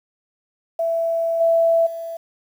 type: tone with level steps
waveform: sine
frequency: 664 Hz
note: E5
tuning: 12 cents sharp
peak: -18 / -13 / -27 dBFS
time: 0.79-2.17 s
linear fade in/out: 5 ms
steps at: 1.4 / 1.86 s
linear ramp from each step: 10 ms
effects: 8-bit